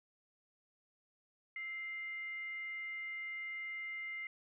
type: tone with frequency modulation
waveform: sine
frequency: 2093 Hz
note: C7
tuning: in tune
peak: -40 dBFS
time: 1.56-4.27 s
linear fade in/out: 2 ms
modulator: 775 Hz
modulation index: 0.21
effects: none